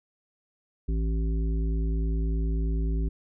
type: harmonic tone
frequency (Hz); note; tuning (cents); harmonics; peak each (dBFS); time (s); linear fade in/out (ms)
54.8; A1; -6; 1 / 3 / 5 / 7; -24 / -34 / -38 / -41; 0.88-3.09; 10
effects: none